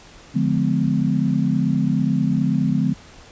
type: chord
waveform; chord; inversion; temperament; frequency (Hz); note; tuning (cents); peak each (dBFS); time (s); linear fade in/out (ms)
sine; D diminished seventh; none; just; 146.83 / 176.2 / 211.4 / 253.7; D3 / F3 / Ab3 / Cb4; 0 / +16 / +31 / +47; -22; 0.34-2.94; 20
effects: pink hiss -45 dBFS RMS until 3.31 s + resampled to 16000 Hz